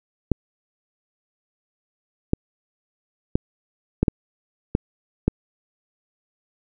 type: clicks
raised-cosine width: 3 ms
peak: -4 dBFS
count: 7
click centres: 0.317 / 2.334 / 3.355 / 4.03 / 4.082 / 4.751 / 5.28 s
effects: none